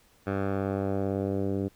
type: tone with low-pass filter sweep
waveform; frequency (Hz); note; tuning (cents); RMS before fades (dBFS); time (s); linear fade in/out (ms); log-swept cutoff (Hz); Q
10% pulse; 98; G2; 0; -29; 0.26-1.69; 20; 1500 to 370; 1.2
effects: pink hiss -62 dBFS RMS until 1.75 s